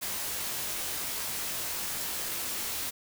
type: noise with comb filter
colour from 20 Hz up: white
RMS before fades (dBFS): -34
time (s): 0.01-2.91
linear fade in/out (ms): 20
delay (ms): 19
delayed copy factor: -0.6
effects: none